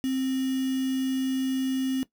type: tone with quantisation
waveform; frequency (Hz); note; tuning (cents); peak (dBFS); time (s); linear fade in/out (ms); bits
sine; 263; C4; +9; -24; 0.04-2.03; 0; 6
effects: noise-tail reverb RT60 0.1 s tail -17 dB re dry